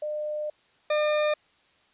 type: tone pair in turn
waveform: sine / 40% pulse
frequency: 603 / 603 Hz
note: D5 / D5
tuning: +46 / +46 cents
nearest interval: unison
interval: 0 cents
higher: neither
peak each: -28 / -21 dBFS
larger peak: second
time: 0.02-0.5 / 0.9-1.34 s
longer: first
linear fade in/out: 5 ms
effects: white hiss -63 dBFS RMS until 1.93 s + resampled to 8000 Hz